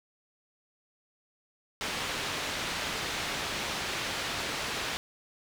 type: low-pass noise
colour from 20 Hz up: white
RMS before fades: -34 dBFS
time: 1.81-4.97 s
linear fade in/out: 0 ms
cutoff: 3800 Hz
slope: 12 dB/octave
effects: none